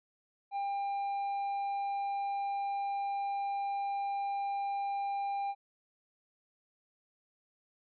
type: tone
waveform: triangle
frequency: 798 Hz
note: G5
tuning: 31 cents sharp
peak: -30 dBFS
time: 0.51-5.55 s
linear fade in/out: 50 ms
effects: resampled to 11025 Hz